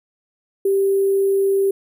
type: tone with sample-and-hold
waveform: sine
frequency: 392 Hz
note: G4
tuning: in tune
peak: -14 dBFS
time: 0.65-1.71 s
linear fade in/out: 5 ms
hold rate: 11025 Hz
effects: none